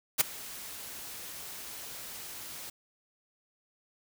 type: noise with ADSR envelope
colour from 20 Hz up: white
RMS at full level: -21 dBFS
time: 0.18-2.7 s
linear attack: 27 ms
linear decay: 11 ms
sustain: -22 dB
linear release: 6 ms
effects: none